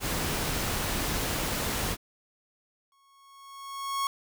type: noise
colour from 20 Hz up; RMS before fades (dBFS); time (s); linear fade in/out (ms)
pink; -30; 0-1.97; 50
type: tone with exponential growth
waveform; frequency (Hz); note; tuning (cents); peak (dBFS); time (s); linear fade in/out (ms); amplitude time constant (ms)
45% pulse; 1100; C#6; -14; -25; 2.92-4.07; 1; 250
effects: none